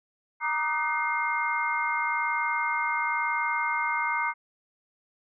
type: tone cluster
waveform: sine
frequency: 939 / 1182 / 1243 / 1516 / 2123 Hz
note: A#5 / D6 / D#6 / F#6 / C7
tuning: +12 / +11 / -2 / +42 / +25 cents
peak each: -29 / -35 / -34 / -33 / -29 dBFS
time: 0.4-4.34 s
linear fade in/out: 50 ms
effects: none